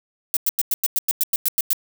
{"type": "noise bursts", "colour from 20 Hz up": "violet", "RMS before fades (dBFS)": -19, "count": 12, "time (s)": [0.34, 1.731], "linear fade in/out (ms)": 0, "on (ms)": 27, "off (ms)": 97, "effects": []}